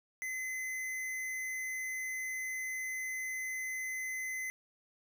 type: tone with hard clipping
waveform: sine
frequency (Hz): 2041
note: C7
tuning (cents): -44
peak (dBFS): -37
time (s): 0.22-4.5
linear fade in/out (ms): 0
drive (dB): 18
effects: none